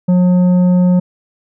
sine tone with tanh clipping, 180 Hz, F#3, 47 cents flat, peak -9 dBFS, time 0.08-1 s, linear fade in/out 10 ms, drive 8 dB, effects none

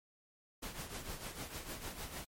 pink noise with tremolo, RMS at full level -42 dBFS, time 0.62-2.25 s, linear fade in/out 10 ms, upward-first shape triangle, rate 6.6 Hz, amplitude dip 70%, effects MP3 64 kbps

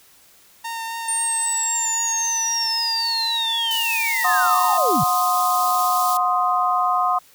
sawtooth tone with vibrato, 914 Hz, A#5, 34 cents flat, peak -23 dBFS, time 0.64-4.78 s, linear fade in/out 10 ms, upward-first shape triangle, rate 3.8 Hz, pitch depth 16 cents each way
sine linear sweep, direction down, 8900 to 104.7 Hz, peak -20 dBFS, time 1.08-5.04 s, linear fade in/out 5 ms
white high-pass noise, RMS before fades -29 dBFS, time 3.71-6.17 s, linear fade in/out 0 ms, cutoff 3600 Hz, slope 24 dB/octave
sine chord, C diminished, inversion second, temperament equal with one note detuned, 727.3 / 1046.5 / 1244.5 Hz, Gb5 / C6 / Eb6, -30 / 0 / 0 cents, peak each -21 dBFS, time 4.24-7.19 s, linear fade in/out 10 ms
effects white hiss -52 dBFS RMS until 7.34 s

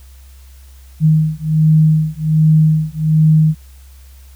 sine beating tone pair, 155.56 / 156.86 Hz, D#3 / D#3, 0 / +14 cents, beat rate 1.3 Hz, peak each -12 dBFS, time 1-3.55 s, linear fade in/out 50 ms, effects added 66 Hz sine -37 dBFS peak until 4.35 s + white hiss -50 dBFS RMS until 4.35 s

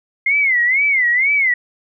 sine tone with vibrato, 2093 Hz, C7, in tune, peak -12 dBFS, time 0.26-1.54 s, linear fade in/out 5 ms, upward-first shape sine, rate 2.1 Hz, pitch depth 170 cents each way, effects none

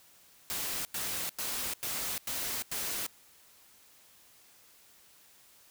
white noise bursts, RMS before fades -35 dBFS, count 6, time 0.5-3.065 s, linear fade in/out 0 ms, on 350 ms, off 93 ms, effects white hiss -60 dBFS RMS until 5.7 s

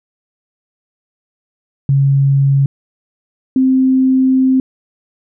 sine tone pair in turn, 138.1 / 261.3 Hz, C#3 / C4, -6 / -2 cents, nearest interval major seventh, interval 1104 cents, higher second, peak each -8 dBFS, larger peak neither, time 1.89-2.66 / 3.56-4.6 s, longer second, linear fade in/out 2 ms, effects none

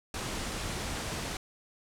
pink low-pass noise, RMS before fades -36 dBFS, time 0.14-1.37 s, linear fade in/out 2 ms, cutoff 9800 Hz, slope 24 dB/octave, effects none

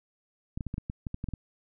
clicks, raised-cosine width 5 ms, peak -21 dBFS, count 11, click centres 0.575 / 0.608 / 0.667 / 0.741 / 0.781 / 0.899 / 1.068 / 1.144 / 1.241 / 1.287 / 1.337 s, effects none

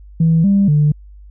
sine tone with pitch steps, 163.1 / 198.8 / 148.8 Hz, E3 / G3 / D3, -18 / +25 / +23 cents, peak -8 dBFS, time 0.2-0.92 s, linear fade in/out 5 ms, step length 240 ms, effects tanh soft clip ceiling -5 dBFS + added 50 Hz sine -36 dBFS peak until 1.3 s

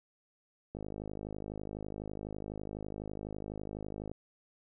click train, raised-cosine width 2 ms, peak -27 dBFS, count 176, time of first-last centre 0.75-4.115 s, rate 52 Hz, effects none

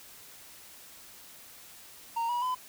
triangle tone with pitch steps, 924 / 966 / 1010 Hz, A#5 / B5 / B5, -16 / -39 / +39 cents, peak -26 dBFS, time 2.16-2.55 s, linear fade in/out 10 ms, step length 130 ms, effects white hiss -51 dBFS RMS until 2.68 s

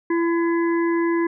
harmonic tone, 337 Hz, E4, 38 cents sharp, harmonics 1 / 3 / 5 / 6, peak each -18 / -28 / -32 / -34 dBFS, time 0.1-1.27 s, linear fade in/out 5 ms, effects none

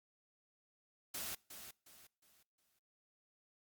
white noise with echo, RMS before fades -43 dBFS, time 1.14-1.35 s, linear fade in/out 5 ms, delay 360 ms, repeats 4, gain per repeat -9 dB, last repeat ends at 2.79 s, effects noise-tail reverb RT60 0.5 s tail -25 dB re dry + Opus 48 kbps

